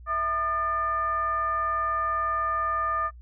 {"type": "tone with frequency modulation", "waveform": "sine", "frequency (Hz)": 1214, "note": "D#6", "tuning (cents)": -43, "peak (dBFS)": -24, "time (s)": [0.06, 3.11], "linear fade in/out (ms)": 50, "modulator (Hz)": 558, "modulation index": 0.56, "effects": ["noise-tail reverb RT60 0.1 s tail -24 dB re dry", "added 60 Hz sine -43 dBFS peak until 3.21 s"]}